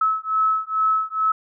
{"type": "beating tone pair", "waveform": "sine", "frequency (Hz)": [1295, 1297.3], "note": ["E6", "E6"], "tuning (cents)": [-31, -28], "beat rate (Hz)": 2.3, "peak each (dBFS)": -21, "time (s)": [0.01, 1.32], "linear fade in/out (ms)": 5, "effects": []}